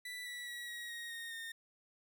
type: tone with pitch steps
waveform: 30% pulse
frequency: 1975.5 / 1950.6 / 1925.9 / 1901.6 / 1877.6 / 1853.9 / 1830.5 Hz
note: B6 / B6 / B6 / A#6 / A#6 / A#6 / A#6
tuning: 0 / -22 / -44 / +34 / +12 / -10 / -32 cents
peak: -40 dBFS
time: 0.05-1.52 s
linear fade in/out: 5 ms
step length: 210 ms
effects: none